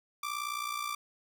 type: tone with amplitude modulation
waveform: sawtooth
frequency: 1174.7 Hz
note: D6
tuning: in tune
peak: -27 dBFS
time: 0.23-0.95 s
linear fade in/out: 5 ms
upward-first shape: sine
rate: 59.2 Hz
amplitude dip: 70%
effects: none